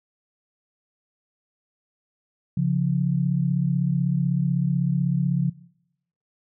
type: tone pair together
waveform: sine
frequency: 138.59 / 174.61 Hz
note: C#3 / F3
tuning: 0 / 0 cents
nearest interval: major third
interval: 400 cents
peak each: -22 dBFS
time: 2.57-5.5 s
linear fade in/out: 5 ms
effects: noise-tail reverb RT60 0.8 s tail -21 dB re dry